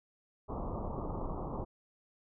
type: low-pass noise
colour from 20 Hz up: pink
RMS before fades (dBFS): -38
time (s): 0.48-1.65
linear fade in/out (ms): 20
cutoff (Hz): 1200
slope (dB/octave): 96
effects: none